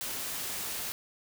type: noise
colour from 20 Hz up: white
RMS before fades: -36 dBFS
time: 0.01-0.92 s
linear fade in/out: 0 ms
effects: none